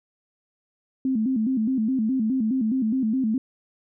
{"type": "tone with vibrato", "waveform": "sine", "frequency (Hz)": 239.8, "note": "A#3", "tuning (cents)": 49, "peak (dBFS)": -20, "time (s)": [1.05, 3.38], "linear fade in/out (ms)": 2, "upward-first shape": "square", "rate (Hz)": 4.8, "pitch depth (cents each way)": 160, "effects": []}